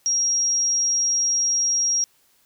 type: tone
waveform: sine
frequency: 5630 Hz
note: F8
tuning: 13 cents sharp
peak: -18 dBFS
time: 0.06-2.04 s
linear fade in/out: 0 ms
effects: white hiss -61 dBFS RMS until 2.45 s